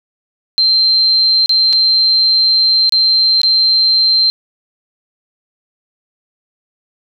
sine tone with dropouts, 4136 Hz, C8, 21 cents flat, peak -8 dBFS, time 0.58-4.3 s, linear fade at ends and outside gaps 0 ms, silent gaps 1.46-1.494 / 1.727-1.731 / 2.894-2.923 / 3.416-3.433 s, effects none

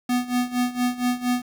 square tone with tremolo, 246.9 Hz, B3, in tune, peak -19 dBFS, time 0.09-1.42 s, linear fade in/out 5 ms, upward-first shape sine, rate 4.3 Hz, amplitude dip 85%, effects 8-bit

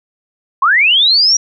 sine linear sweep, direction up, 1004 to 5790 Hz, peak -7 dBFS, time 0.62-1.37 s, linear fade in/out 5 ms, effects none

